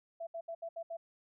sine tone bursts at uneven times, 667 Hz, E5, 20 cents sharp, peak -38 dBFS, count 6, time 0.2-0.27 / 0.34-0.41 / 0.48-0.55 / 0.62-0.69 / 0.76-0.83 / 0.9-0.97 s, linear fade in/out 10 ms, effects none

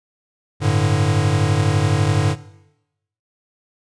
square chord, G suspended second, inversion none, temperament equal, 98 / 110 / 146.83 Hz, G2 / A2 / D3, 0 / 0 / 0 cents, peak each -20 dBFS, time 0.6-2.36 s, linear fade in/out 50 ms, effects noise-tail reverb RT60 0.9 s tail -18 dB re dry + resampled to 22050 Hz

